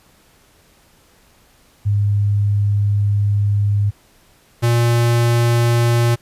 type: tone pair in turn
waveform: sine / square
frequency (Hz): 102.2 / 118.34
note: G#2 / A#2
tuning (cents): -27 / +27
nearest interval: minor third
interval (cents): 254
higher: second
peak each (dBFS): -13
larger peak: neither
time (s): 1.85-3.91 / 4.62-6.16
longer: first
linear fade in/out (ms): 20
effects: pink hiss -53 dBFS RMS until 6.21 s + resampled to 32000 Hz